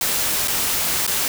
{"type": "noise with dropouts", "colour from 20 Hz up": "white", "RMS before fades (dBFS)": -21, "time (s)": [0.01, 1.28], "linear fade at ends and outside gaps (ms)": 1, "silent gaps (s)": [[0.475, 0.481], [1.066, 1.076]], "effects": []}